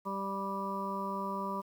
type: harmonic tone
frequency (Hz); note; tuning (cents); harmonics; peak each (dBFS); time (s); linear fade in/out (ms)
196; G3; 0; 1 / 2 / 3 / 5 / 6; -39 / -43 / -43 / -37 / -40; 0.05-1.62; 20
effects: 10-bit